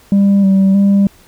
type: tone with vibrato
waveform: sine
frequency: 196 Hz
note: G3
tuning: in tune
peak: -4 dBFS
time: 0.12-1.07 s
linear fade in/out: 2 ms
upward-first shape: square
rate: 1.6 Hz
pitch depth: 25 cents each way
effects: tanh soft clip ceiling -6 dBFS + pink hiss -46 dBFS RMS until 1.27 s